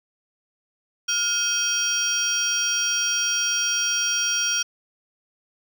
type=tone cluster; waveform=triangle; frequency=1422 / 2545 / 3204 / 4588 / 5700 Hz; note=F6 / D#7 / G7 / D8 / F8; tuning=+31 / +39 / +37 / -41 / +34 cents; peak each=-27 / -30 / -26 / -31 / -22 dBFS; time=1.08-4.63 s; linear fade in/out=10 ms; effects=none